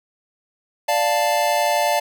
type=chord; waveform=square; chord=D minor; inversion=none; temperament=equal; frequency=587.3 / 698.5 / 880 Hz; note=D5 / F5 / A5; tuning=0 / 0 / 0 cents; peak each=-22 dBFS; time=0.88-2 s; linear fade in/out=10 ms; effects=none